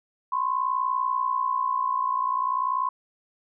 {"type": "tone pair together", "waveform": "sine", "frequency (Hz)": [1015.6, 1076], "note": ["B5", "C6"], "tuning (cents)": [48, 48], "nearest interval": "minor second", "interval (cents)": 100, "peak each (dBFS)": [-25, -26], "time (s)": [0.32, 2.89], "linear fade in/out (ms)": 5, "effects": []}